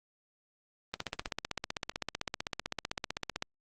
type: click train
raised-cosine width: 0.2 ms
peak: -16 dBFS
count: 40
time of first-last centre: 0.94-3.424 s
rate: 15.7 Hz
effects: Opus 24 kbps